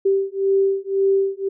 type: beating tone pair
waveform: sine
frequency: 389.4 / 391.3 Hz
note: G4 / G4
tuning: -12 / -3 cents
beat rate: 1.9 Hz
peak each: -19 dBFS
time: 0.05-1.49 s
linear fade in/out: 10 ms
effects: none